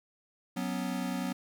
square chord, F# suspended fourth, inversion none, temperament equal, 185 / 246.9 / 277.2 Hz, F#3 / B3 / C#4, 0 / 0 / 0 cents, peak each -36 / -36 / -39 dBFS, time 0.56-1.33 s, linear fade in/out 10 ms, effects 11-bit

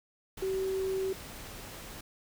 sine tone in noise, 381.7 Hz, G4, 46 cents flat, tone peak -29 dBFS, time 0.42-1.13 s, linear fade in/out 5 ms, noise pink, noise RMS -45 dBFS, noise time 0.37-2.01 s, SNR +13 dB, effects none

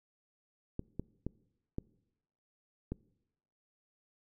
clicks, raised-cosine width 3 ms, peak -23 dBFS, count 5, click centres 0.794 / 0.996 / 1.266 / 1.784 / 2.92 s, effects noise-tail reverb RT60 0.9 s tail -23 dB re dry

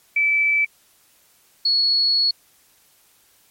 sine tone pair in turn, 2313 / 4366 Hz, D7 / C#8, -27 / -27 cents, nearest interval major seventh, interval 1100 cents, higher second, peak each -15 dBFS, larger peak neither, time 0.16-0.65 / 1.65-2.31 s, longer second, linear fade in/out 5 ms, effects white hiss -57 dBFS RMS until 3.5 s + MP3 64 kbps

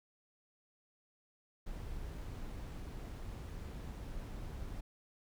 brown noise, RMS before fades -44 dBFS, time 1.66-4.81 s, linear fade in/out 10 ms, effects none

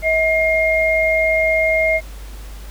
sine tone pair together, 641 / 2129 Hz, E5 / C7, -49 / +30 cents, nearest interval octave + major sixth, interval 2079 cents, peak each -16 dBFS, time 0.02-2.01 s, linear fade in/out 50 ms, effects added 50 Hz sine -31 dBFS peak until 2.7 s + pink hiss -42 dBFS RMS until 2.7 s

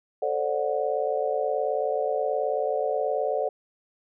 sine chord, D dominant seventh, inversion second, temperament just, 440.5 / 528.6 / 587.3 / 734.2 Hz, A4 / C5 / D5 / F#5, +2 / +18 / 0 / -14 cents, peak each -29 / -29 / -28 / -30 dBFS, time 0.22-3.49 s, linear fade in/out 5 ms, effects none

